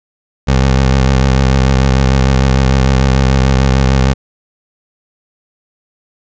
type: tone with vibrato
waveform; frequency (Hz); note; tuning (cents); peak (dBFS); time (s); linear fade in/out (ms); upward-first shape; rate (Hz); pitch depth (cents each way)
20% pulse; 66.1; C2; +18; -3; 0.47-4.14; 20; sine; 6.7; 50
effects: resampled to 16000 Hz